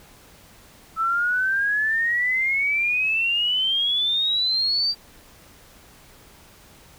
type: exponential sweep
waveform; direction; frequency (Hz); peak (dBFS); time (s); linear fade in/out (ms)
sine; up; 1308 to 4699; -19; 0.96-4.95; 50
effects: pink hiss -50 dBFS RMS until 6.98 s

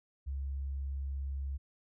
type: tone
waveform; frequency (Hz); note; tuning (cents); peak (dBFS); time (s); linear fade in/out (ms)
sine; 68.5; C#2; -20; -34; 0.26-1.58; 20
effects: none

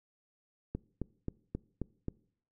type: click train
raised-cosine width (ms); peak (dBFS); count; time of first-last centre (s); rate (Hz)
3; -22; 6; 0.75-2.083; 3.75
effects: noise-tail reverb RT60 0.6 s tail -23 dB re dry

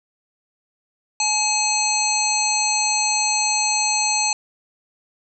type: harmonic tone with a mistuned harmonic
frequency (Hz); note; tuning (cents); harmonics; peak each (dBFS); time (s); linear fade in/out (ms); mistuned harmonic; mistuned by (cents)
850; G#5; +40; 1 / 3 / 5 / 7 / 9; -24 / -24 / -24 / -24 / -24; 1.2-4.33; 2; 7; +75
effects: none

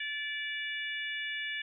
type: harmonic tone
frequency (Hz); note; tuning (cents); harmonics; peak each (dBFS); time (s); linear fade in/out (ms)
580; D5; -22; 3 / 4 / 5 / 6; -37 / -39 / -41 / -43; 0-1.62; 5
effects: none

